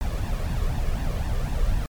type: noise with flanger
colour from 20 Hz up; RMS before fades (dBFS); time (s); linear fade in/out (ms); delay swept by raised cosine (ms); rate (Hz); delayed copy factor
brown; -24; 0.01-1.86; 0; 1.1 to 1.78; 4; +0.6
effects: MP3 96 kbps